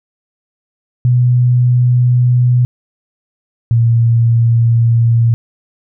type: tone pair in turn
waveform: sine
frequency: 123.47 / 116.3 Hz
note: B2 / A#2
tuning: 0 / -4 cents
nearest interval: minor second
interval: 104 cents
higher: first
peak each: -7 dBFS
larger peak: neither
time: 1.05-2.65 / 3.71-5.34 s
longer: second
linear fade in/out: 0 ms
effects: none